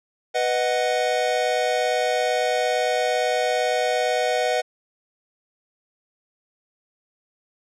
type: chord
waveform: square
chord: B major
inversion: none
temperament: equal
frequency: 493.9 / 622.3 / 740 Hz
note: B4 / D#5 / F#5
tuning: 0 / 0 / 0 cents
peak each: -25 dBFS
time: 0.34-4.62 s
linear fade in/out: 20 ms
effects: low-pass 7000 Hz 12 dB/octave